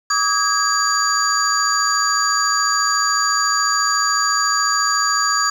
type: tone cluster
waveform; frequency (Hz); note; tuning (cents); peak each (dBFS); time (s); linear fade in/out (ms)
sine; 1146 / 1260 / 1645 / 4720 / 6810; D6 / D#6 / G#6 / D8 / G#8; -43 / +21 / -17 / +8 / +42; -21; 0.1-5.5; 5
effects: tanh soft clip ceiling -6 dBFS + 7-bit